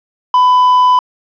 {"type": "tone", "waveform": "triangle", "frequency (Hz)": 1000, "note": "B5", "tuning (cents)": 21, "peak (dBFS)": -4, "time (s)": [0.34, 0.99], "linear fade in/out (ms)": 2, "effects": ["resampled to 11025 Hz", "7-bit"]}